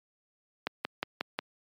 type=click train; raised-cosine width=0.3 ms; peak=-13 dBFS; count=5; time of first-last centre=0.67-1.389 s; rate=5.56 Hz; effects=high-pass 200 Hz 12 dB/octave + MP3 64 kbps